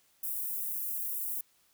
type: high-pass noise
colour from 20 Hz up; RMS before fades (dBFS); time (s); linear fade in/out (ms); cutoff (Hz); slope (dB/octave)
white; -35; 0.23-1.41; 5; 11000; 24
effects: white hiss -68 dBFS RMS until 1.73 s